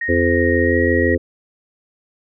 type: tone with pitch glide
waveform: sine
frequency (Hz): 1864.7 to 1899.5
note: A#6 to A#6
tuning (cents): 0 to +32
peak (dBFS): -20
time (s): 0.01-1.15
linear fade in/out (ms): 5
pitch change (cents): +32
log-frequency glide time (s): 0.61-0.78
type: harmonic tone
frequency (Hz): 86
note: F2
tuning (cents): -26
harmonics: 1 / 3 / 4 / 5 / 6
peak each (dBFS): -20 / -20 / -20 / -20 / -20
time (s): 0.08-1.18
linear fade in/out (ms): 20
effects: none